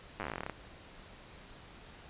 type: slowing click train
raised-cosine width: 0.5 ms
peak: -22 dBFS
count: 17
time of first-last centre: 0.2-0.497 s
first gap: 9 ms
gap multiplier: 1.09
effects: pink hiss -53 dBFS RMS until 2.09 s + resampled to 8000 Hz